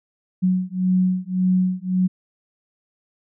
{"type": "beating tone pair", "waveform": "sine", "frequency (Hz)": [183.4, 185.2], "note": ["F#3", "F#3"], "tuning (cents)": [-15, 2], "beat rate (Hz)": 1.8, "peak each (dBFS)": -20, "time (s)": [0.42, 2.08], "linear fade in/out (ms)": 20, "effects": []}